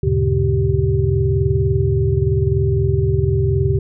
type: tone cluster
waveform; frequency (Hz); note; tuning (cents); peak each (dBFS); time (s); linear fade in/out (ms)
sine; 77 / 100.7 / 120.3 / 141.2 / 389.1; D#2 / G2 / B2 / C#3 / G4; -17 / +47 / -45 / +32 / -13; -20; 0.03-3.79; 5
effects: none